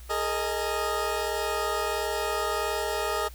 20% pulse chord, Ab suspended second, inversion none, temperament equal with one note detuned, 415.3 / 456.8 / 622.3 Hz, Ab4 / Bb4 / Eb5, 0 / -35 / 0 cents, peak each -26 / -27 / -26 dBFS, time 0.09-3.29 s, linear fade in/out 20 ms, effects added 60 Hz sine -42 dBFS peak until 3.34 s + white hiss -53 dBFS RMS until 3.34 s

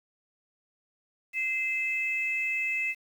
sine tone pair together, 2072 / 2610 Hz, C7 / E7, -17 / -18 cents, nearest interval major third, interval 399 cents, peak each -30 / -28 dBFS, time 1.33-2.95 s, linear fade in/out 50 ms, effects tanh soft clip ceiling -19 dBFS + 9-bit

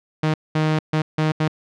sawtooth tone bursts at uneven times, 155.56 Hz, D#3, in tune, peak -13 dBFS, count 5, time 0.23-0.34 / 0.55-0.79 / 0.93-1.02 / 1.18-1.32 / 1.4-1.48 s, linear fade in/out 5 ms, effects low-pass 4000 Hz 12 dB/octave

